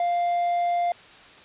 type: tone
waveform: triangle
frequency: 698.5 Hz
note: F5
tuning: in tune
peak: -19 dBFS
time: 0-0.92 s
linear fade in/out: 2 ms
effects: white hiss -48 dBFS RMS until 1.44 s + resampled to 8000 Hz